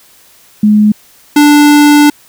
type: tone pair in turn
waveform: sine / square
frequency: 210.9 / 293.8 Hz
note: G#3 / D4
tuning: +27 / +1 cents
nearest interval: tritone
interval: 574 cents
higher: second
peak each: -3 dBFS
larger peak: neither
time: 0.63-0.92 / 1.36-2.1 s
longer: second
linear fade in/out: 5 ms
effects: white hiss -43 dBFS RMS until 2.28 s